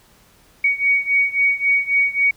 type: beating tone pair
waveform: sine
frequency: 2243 / 2246.7 Hz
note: C#7 / C#7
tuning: +20 / +23 cents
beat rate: 3.7 Hz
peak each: -17 / -19 dBFS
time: 0.64-2.31 s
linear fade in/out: 5 ms
effects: pink hiss -53 dBFS RMS until 2.36 s